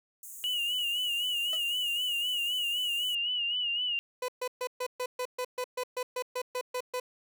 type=high-pass noise; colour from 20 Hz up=pink; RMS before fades=-45 dBFS; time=0.23-3.15 s; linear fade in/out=2 ms; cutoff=6500 Hz; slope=96 dB/octave
type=tone with vibrato; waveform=sine; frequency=2889 Hz; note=F#7; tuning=42 cents flat; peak=-28 dBFS; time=0.44-3.99 s; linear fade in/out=0 ms; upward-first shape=sine; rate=3.9 Hz; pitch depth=67 cents each way
type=tone with exponential decay; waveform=sawtooth; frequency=640 Hz; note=D#5; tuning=49 cents sharp; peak=-34 dBFS; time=1.53-1.62 s; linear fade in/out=1 ms; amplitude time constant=18 ms
type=tone bursts; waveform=30% pulse; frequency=501 Hz; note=B4; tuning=25 cents sharp; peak=-28 dBFS; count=15; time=4.22-7 s; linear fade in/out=5 ms; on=64 ms; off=130 ms
effects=none